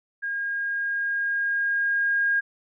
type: tone with level ramp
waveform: sine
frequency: 1624 Hz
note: G#6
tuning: 39 cents flat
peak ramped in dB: -26 to -19 dBFS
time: 0.22-2.41 s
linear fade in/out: 20 ms
effects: none